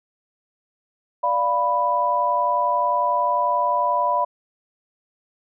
sine chord, B diminished, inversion first, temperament equal, 587.3 / 698.5 / 987.8 Hz, D5 / F5 / B5, 0 / 0 / 0 cents, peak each -25 / -25 / -19 dBFS, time 1.23-4.25 s, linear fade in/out 10 ms, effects none

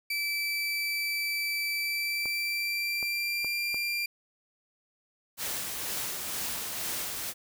30% pulse tone with pitch glide, 2320 to 2378 Hz, D7 to D7, -22 to +21 cents, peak -26 dBFS, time 0.1-4.06 s, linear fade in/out 5 ms, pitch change +43 cents, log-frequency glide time 1.74-3.58 s
clicks, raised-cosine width 1 ms, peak -28 dBFS, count 4, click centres 2.257 / 3.028 / 3.446 / 3.744 s
white noise with tremolo, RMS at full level -33 dBFS, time 5.37-7.34 s, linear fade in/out 50 ms, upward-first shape sine, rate 2.1 Hz, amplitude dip 30%
effects none

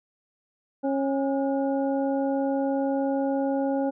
harmonic tone with a mistuned harmonic, 273.7 Hz, C#4, 22 cents flat, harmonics 1 / 2 / 3 / 5, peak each -25 / -27 / -32 / -46 dBFS, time 0.83-3.91 s, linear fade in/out 20 ms, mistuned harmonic 5, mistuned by +91 cents, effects none

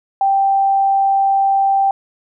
sine tone, 784 Hz, G5, in tune, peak -11 dBFS, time 0.21-1.91 s, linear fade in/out 2 ms, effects none

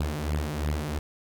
sawtooth beating tone pair, 73.42 / 76.32 Hz, D2 / D#2, 0 / -33 cents, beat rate 2.9 Hz, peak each -26 dBFS, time 0-0.99 s, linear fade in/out 5 ms, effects none

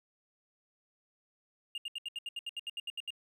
triangle tone bursts, 2825 Hz, F7, 19 cents sharp, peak -34 dBFS, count 14, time 1.75-3.105 s, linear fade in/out 2 ms, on 29 ms, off 73 ms, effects none

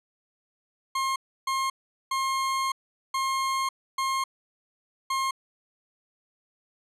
40% pulse tone bursts at uneven times, 1069 Hz, C6, 37 cents sharp, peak -24 dBFS, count 6, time 0.95-1.16 / 1.47-1.7 / 2.11-2.72 / 3.14-3.69 / 3.98-4.24 / 5.1-5.31 s, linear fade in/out 5 ms, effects low-pass 10000 Hz 12 dB/octave

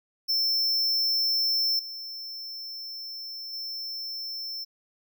square tone with level steps, 5340 Hz, E8, 22 cents sharp, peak -23 / -36 / -33 dBFS, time 0.28-4.65 s, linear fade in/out 20 ms, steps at 1.79 / 3.53 s, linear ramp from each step 2 ms, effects none

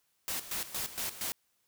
white noise with tremolo, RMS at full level -35 dBFS, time 0.28-1.32 s, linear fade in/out 0 ms, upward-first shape square, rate 4.3 Hz, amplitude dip 75%, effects white hiss -75 dBFS RMS until 1.67 s

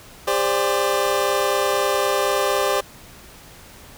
25% pulse chord, G suspended fourth, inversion none, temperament equal with one note detuned, 401.4 / 523.3 / 587.3 Hz, G4 / C5 / D5, +41 / 0 / 0 cents, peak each -19 dBFS, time 0.27-2.81 s, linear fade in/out 10 ms, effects pink hiss -44 dBFS RMS until 3.97 s

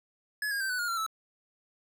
square tone with pitch steps, 1699 / 1627 / 1558 / 1491.9 / 1428.7 / 1368.1 / 1310.1 Hz, G#6 / G#6 / G6 / F#6 / F6 / F6 / E6, +39 / -36 / -11 / +14 / +39 / -36 / -11 cents, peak -30 dBFS, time 0.42-1.064 s, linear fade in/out 2 ms, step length 92 ms, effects none

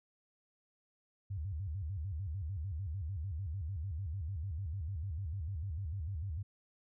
sine tone with vibrato, 86.8 Hz, F2, 10 cents flat, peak -36 dBFS, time 1.3-6.43 s, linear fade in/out 10 ms, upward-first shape square, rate 6.7 Hz, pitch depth 230 cents each way, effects none

